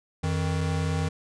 square tone pair together, 88.2 / 157.97 Hz, F2 / D#3, +18 / +27 cents, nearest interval minor seventh, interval 1009 cents, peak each -28 dBFS, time 0.23-1.09 s, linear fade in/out 10 ms, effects resampled to 22050 Hz

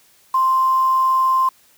sine tone with quantisation, 1046.5 Hz, C6, in tune, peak -13 dBFS, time 0.34-1.49 s, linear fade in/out 5 ms, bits 6, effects white hiss -54 dBFS RMS until 1.77 s

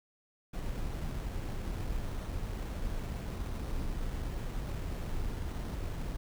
brown noise with sample-and-hold, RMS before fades -36 dBFS, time 0.53-6.17 s, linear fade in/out 10 ms, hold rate 4900 Hz, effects none

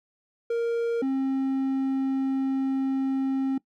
triangle tone pair in turn, 466.2 / 267.6 Hz, A#4 / C4, 0 / +39 cents, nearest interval minor seventh, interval 961 cents, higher first, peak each -21 dBFS, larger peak neither, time 0.5-1.02 / 1.02-3.58 s, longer second, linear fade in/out 5 ms, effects noise-tail reverb RT60 0.1 s tail -21 dB re dry

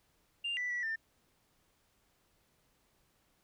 sine tone with pitch steps, 2795 / 1975 / 1950 / 1794 Hz, F7 / B6 / B6 / A6, +1 / 0 / -23 / +33 cents, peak -32 dBFS, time 0.44-0.96 s, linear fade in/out 10 ms, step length 130 ms, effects tanh soft clip ceiling -30 dBFS + pink hiss -73 dBFS RMS until 3.43 s

